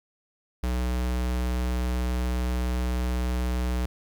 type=tone; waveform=square; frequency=61.74 Hz; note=B1; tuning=in tune; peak=-25 dBFS; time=0.63-3.86 s; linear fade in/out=5 ms; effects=10-bit